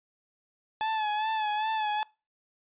40% pulse tone with vibrato, 861 Hz, A5, 38 cents flat, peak -26 dBFS, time 0.81-2.03 s, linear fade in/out 0 ms, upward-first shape sine, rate 2.5 Hz, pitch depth 48 cents each way, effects noise-tail reverb RT60 0.3 s tail -24 dB re dry + resampled to 8000 Hz

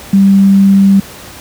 sine tone, 196 Hz, G3, in tune, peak -3 dBFS, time 0.13-1 s, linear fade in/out 5 ms, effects pink hiss -31 dBFS RMS until 1.4 s + high-pass 60 Hz 12 dB/octave

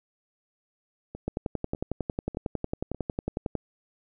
two click trains, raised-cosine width 2 ms, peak -15 / -24 dBFS, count 26 / 4, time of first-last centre 1.28-3.553 / 1.15-2.946 s, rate 11 / 1.67 Hz, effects none

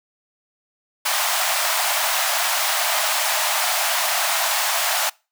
pink high-pass noise, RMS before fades -21 dBFS, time 1.05-5.1 s, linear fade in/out 10 ms, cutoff 610 Hz, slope 96 dB/octave, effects noise-tail reverb RT60 0.3 s tail -25 dB re dry

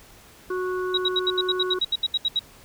harmonic tone, 367.9 Hz, F#4, 10 cents flat, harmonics 1 / 3 / 4, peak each -25 / -33 / -35 dBFS, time 0.5-1.79 s, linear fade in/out 5 ms
sine tone bursts, 3845 Hz, B7, 47 cents flat, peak -19 dBFS, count 14, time 0.94-2.393 s, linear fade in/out 5 ms, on 36 ms, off 73 ms
effects pink hiss -50 dBFS RMS until 2.64 s

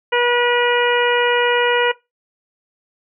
harmonic tone, 483.8 Hz, B4, 36 cents flat, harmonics 1 / 2 / 3 / 4 / 5 / 6, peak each -17 / -20 / -22 / -23 / -24 / -25 dBFS, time 0.12-1.92 s, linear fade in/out 10 ms, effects noise-tail reverb RT60 0.2 s tail -19 dB re dry

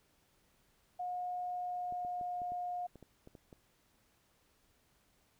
sine tone with pitch glide, 720 to 713.8 Hz, F#5 to F5, -47 to +38 cents, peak -36 dBFS, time 0.99-2.87 s, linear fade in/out 10 ms, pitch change -15 cents, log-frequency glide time 1.41-2.47 s
clicks, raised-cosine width 2 ms, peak -39 dBFS, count 10, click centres 1.924 / 2.049 / 2.212 / 2.418 / 2.52 / 2.957 / 3.027 / 3.274 / 3.352 / 3.528 s
effects pink hiss -72 dBFS RMS until 5.39 s

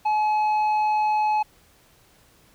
triangle tone with tanh clipping, 852 Hz, G#5, 44 cents sharp, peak -20 dBFS, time 0.05-1.43 s, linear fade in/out 10 ms, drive 10 dB, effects pink hiss -57 dBFS RMS until 2.54 s

